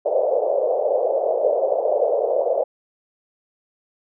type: band-pass noise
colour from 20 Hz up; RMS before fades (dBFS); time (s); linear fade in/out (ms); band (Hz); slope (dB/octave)
white; -20; 0.05-2.64; 10; 470 to 640; 48
effects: none